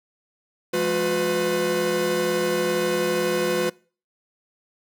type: tone cluster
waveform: 45% pulse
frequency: 171.4 / 209.2 / 359.8 / 502 Hz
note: F3 / G#3 / F#4 / B4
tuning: -32 / +13 / -48 / +28 cents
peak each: -33 / -31 / -24 / -24 dBFS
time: 0.73-3.7 s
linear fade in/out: 10 ms
effects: noise-tail reverb RT60 0.4 s tail -24 dB re dry